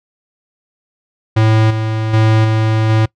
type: tone with level steps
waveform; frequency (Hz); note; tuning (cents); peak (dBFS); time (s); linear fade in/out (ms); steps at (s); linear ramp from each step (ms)
square; 110; A2; 0; -9 / -16 / -9 / -12 / -10; 1.36-3.06; 10; 1.7 / 2.13 / 2.44 / 2.89; 10
effects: noise-tail reverb RT60 0.1 s tail -23 dB re dry + low-pass 4000 Hz 12 dB/octave